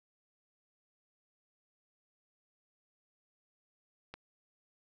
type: click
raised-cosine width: 0.3 ms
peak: -28 dBFS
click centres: 4.14 s
effects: none